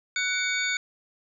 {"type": "tone cluster", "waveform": "sine", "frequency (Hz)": [1486, 2249, 3634, 4498, 6860], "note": ["F#6", "C#7", "A#7", "C#8", "A8"], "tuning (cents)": [7, 24, -45, 24, -45], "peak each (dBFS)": [-29, -28, -33, -36, -34], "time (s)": [0.16, 0.77], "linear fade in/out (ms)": 2, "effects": []}